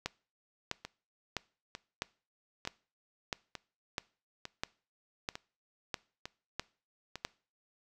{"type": "two click trains", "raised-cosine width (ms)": 0.2, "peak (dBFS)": [-23, -16], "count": [8, 12], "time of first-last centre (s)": [[0.85, 7.156], [0.06, 7.25]], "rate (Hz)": [1.11, 1.53], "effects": ["noise-tail reverb RT60 0.4 s tail -22 dB re dry"]}